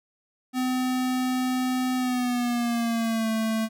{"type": "tone with pitch glide", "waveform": "square", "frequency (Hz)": [254.8, 221.8], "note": ["C4", "A3"], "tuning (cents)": [-46, 14], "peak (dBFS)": -24, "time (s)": [0.53, 3.69], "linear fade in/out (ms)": 50, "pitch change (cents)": -240, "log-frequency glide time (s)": [1.96, 3.3], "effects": []}